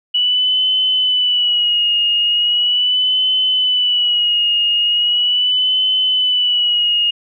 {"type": "tone with vibrato", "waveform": "sine", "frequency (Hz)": 2943, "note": "F#7", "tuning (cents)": -10, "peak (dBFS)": -12, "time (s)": [0.14, 7.11], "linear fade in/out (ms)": 10, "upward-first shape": "sine", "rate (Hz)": 0.39, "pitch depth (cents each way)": 53, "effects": []}